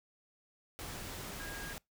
sine tone in noise, 1630 Hz, G#6, 33 cents flat, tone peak -45 dBFS, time 1.4-1.73 s, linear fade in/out 0 ms, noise pink, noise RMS -44 dBFS, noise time 0.79-1.78 s, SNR -4 dB, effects noise-tail reverb RT60 0.2 s tail -26 dB re dry

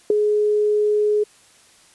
sine tone with ADSR envelope, 420 Hz, G#4, 19 cents sharp, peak -8 dBFS, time 0.1-1.24 s, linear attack 3 ms, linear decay 6 ms, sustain -7 dB, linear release 12 ms, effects white hiss -52 dBFS RMS until 1.94 s + resampled to 24000 Hz

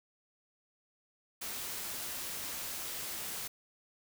white noise, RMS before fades -40 dBFS, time 1.41-3.48 s, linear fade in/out 10 ms, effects none

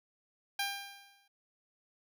10% pulse tone with exponential decay, 798 Hz, G5, 31 cents sharp, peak -22 dBFS, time 0.59-1.28 s, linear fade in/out 5 ms, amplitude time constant 150 ms, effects none

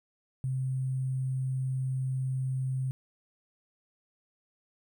sine tone with sample-and-hold, 130.81 Hz, C3, in tune, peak -28 dBFS, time 0.44-2.91 s, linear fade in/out 0 ms, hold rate 8820 Hz, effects none

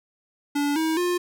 square tone with pitch steps, 288 / 319.6 / 354.6 Hz, D4 / D#4 / F4, -34 / +47 / +26 cents, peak -22 dBFS, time 0.55-1.18 s, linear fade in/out 10 ms, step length 210 ms, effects none

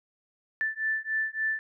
sine beating tone pair, 1760 / 1763.5 Hz, A6 / A6, 0 / +3 cents, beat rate 3.5 Hz, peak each -30 dBFS, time 0.61-1.59 s, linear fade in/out 0 ms, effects none

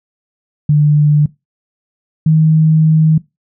sine tone pair in turn, 148.7 / 157.54 Hz, D3 / D#3, +22 / +22 cents, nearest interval minor second, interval 100 cents, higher second, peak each -6 dBFS, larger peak neither, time 0.69-1.26 / 2.26-3.18 s, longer second, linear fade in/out 5 ms, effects noise-tail reverb RT60 0.2 s tail -20 dB re dry

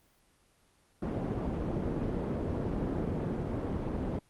white low-pass noise, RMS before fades -33 dBFS, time 1.02-4.19 s, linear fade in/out 5 ms, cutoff 350 Hz, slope 12 dB/octave, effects pink hiss -67 dBFS RMS until 4.29 s + Opus 24 kbps

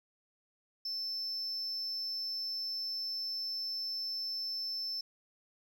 sine tone, 5300 Hz, E8, 9 cents sharp, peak -32 dBFS, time 0.85-5.01 s, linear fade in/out 5 ms, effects tanh soft clip ceiling -34 dBFS + 11-bit

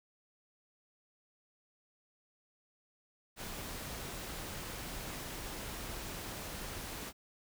pink noise, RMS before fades -43 dBFS, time 3.36-7.13 s, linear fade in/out 50 ms, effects none

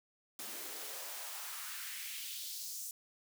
white noise with high-pass filter sweep, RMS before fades -44 dBFS, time 0.39-2.91 s, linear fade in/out 2 ms, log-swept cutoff 230 to 7100 Hz, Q 1.8, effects none

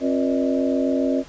sine tone cluster, 268.4 / 357.1 / 481 / 588 / 635 Hz, C4 / F4 / B4 / D5 / D#5, +44 / +39 / -46 / +2 / +35 cents, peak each -20 / -28 / -28 / -26 / -28 dBFS, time 0-1.24 s, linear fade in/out 50 ms, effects pink hiss -45 dBFS RMS until 1.28 s + resampled to 16000 Hz

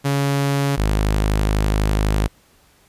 sawtooth tone pair in turn, 140 / 52.03 Hz, C#3 / G#1, +18 / +4 cents, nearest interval octave + perfect fourth, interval 1714 cents, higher first, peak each -13 / -12 dBFS, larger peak second, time 0.04-0.77 / 0.77-2.28 s, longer second, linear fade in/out 20 ms, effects pink hiss -55 dBFS RMS until 2.88 s + resampled to 32000 Hz

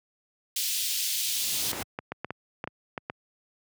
pink high-pass noise, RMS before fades -29 dBFS, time 0.56-1.72 s, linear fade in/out 5 ms, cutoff 3100 Hz, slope 24 dB/octave
pink noise with exponential growth, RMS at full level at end -32 dBFS, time 0.95-1.83 s, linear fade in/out 5 ms, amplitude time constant 190 ms
clicks, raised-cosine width 0.5 ms, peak -17 dBFS, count 9, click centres 1.732 / 1.989 / 2.12 / 2.246 / 2.306 / 2.641 / 2.675 / 2.978 / 3.099 s
effects high-pass 100 Hz 12 dB/octave

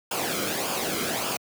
pink noise with flanger, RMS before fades -28 dBFS, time 0.11-1.37 s, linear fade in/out 5 ms, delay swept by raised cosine 0.5 to 1.13 ms, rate 1.7 Hz, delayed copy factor -0.6, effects high-pass 150 Hz 12 dB/octave

